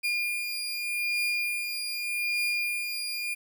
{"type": "beating tone pair", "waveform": "35% pulse", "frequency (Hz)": [2417, 2417.83], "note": ["D7", "D7"], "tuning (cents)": [49, 50], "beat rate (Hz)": 0.83, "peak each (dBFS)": [-27, -32], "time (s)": [0.03, 3.35], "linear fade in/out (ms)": 20, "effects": ["10-bit"]}